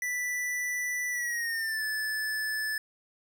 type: tone with pitch glide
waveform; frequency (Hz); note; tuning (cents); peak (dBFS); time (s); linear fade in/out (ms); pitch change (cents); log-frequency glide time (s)
square; 1975.5 to 1739.8; B6 to A6; 0 to -20; -30; 0.02-2.78; 2; -220; 1.1-1.84
effects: none